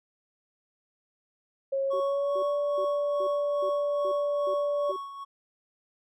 sine tone with pitch glide, 544 to 579.7 Hz, C#5 to D5, -33 to -23 cents, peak -25 dBFS, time 1.72-4.92 s, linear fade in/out 10 ms, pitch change +110 cents, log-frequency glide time 1.85-2.47 s
triangle tone with tremolo, 1108.7 Hz, C#6, in tune, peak -30 dBFS, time 1.9-5.25 s, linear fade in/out 20 ms, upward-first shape sine, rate 2.4 Hz, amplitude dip 60%
sine tone bursts, 380 Hz, F#4, 46 cents sharp, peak -34 dBFS, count 8, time 1.93-4.964 s, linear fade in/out 5 ms, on 73 ms, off 350 ms
effects none

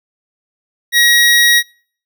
25% pulse tone, 1900 Hz, A#6, 33 cents sharp, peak -4 dBFS, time 0.92-1.63 s, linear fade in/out 50 ms, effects noise-tail reverb RT60 0.5 s tail -26 dB re dry

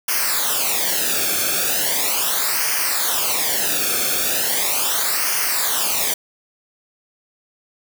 white noise with flanger, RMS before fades -20 dBFS, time 0.08-6.14 s, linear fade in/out 5 ms, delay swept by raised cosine 0.26 to 1.03 ms, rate 0.38 Hz, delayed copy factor -0.8, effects none

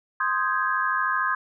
sine chord, Ab major seventh, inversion first, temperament equal, 1046.5 / 1244.5 / 1568 / 1661.2 Hz, C6 / Eb6 / G6 / Ab6, 0 / 0 / 0 / 0 cents, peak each -26 / -27 / -29 / -27 dBFS, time 0.2-1.35 s, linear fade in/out 5 ms, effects none

